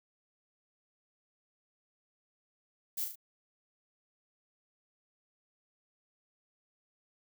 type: noise with echo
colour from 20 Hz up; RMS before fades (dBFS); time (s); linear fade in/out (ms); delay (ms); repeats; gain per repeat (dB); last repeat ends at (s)
violet; -35; 2.97-3.05; 10; 36; 3; -5; 3.158
effects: none